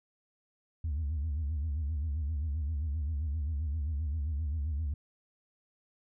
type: tone with vibrato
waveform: sine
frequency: 75.4 Hz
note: D2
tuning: 46 cents sharp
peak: -28 dBFS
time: 0.84-4.94 s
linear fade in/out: 5 ms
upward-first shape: sine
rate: 7.6 Hz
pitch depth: 150 cents each way
effects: tanh soft clip ceiling -28 dBFS